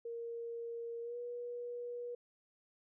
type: tone with pitch glide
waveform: sine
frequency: 466.2 to 482.6 Hz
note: A#4 to B4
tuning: 0 to -40 cents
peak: -40 dBFS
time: 0.05-2.15 s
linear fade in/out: 5 ms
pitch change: +60 cents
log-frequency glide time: 1.02-1.17 s
effects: none